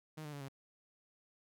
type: tone with pitch steps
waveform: sawtooth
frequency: 155.56 / 148.96 / 142.65 / 136.6 Hz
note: D#3 / D3 / C#3 / C#3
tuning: 0 / +25 / +50 / -25 cents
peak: -40 dBFS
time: 0.17-0.486 s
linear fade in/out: 10 ms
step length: 79 ms
effects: none